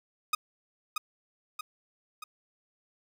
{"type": "tone with echo", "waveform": "sawtooth", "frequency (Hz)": 1244.5, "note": "D#6", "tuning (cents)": 0, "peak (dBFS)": -20, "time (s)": [0.33, 0.35], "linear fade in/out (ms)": 5, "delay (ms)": 630, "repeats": 3, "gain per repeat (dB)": -5, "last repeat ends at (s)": 2.24, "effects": []}